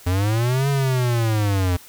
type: linear two-way sweep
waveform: square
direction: up then down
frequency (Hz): 87 to 141.3 to 87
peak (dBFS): -18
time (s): 0.06-1.77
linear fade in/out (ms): 10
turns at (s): 0.69
effects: white hiss -45 dBFS RMS until 1.88 s